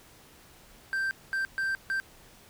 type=tone bursts at uneven times; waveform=triangle; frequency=1568 Hz; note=G6; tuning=in tune; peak=-25 dBFS; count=4; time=0.93-1.11 / 1.33-1.45 / 1.58-1.75 / 1.9-2 s; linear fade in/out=0 ms; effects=pink hiss -55 dBFS RMS until 2.49 s